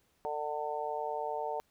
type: harmonic tone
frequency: 149.6 Hz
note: D3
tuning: 32 cents sharp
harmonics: 3 / 4 / 5 / 6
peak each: -39 / -39 / -38 / -38 dBFS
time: 0.25-1.6 s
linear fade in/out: 0 ms
effects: pink hiss -72 dBFS RMS until 1.7 s